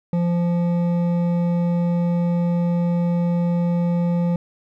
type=tone with hard clipping; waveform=sine; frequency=173.1 Hz; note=F3; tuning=15 cents flat; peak=-19 dBFS; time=0.13-4.36 s; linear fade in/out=2 ms; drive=9 dB; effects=none